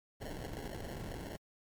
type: noise with sample-and-hold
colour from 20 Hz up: pink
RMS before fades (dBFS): -43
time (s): 0.2-1.37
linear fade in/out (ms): 20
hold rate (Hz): 1225
effects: MP3 96 kbps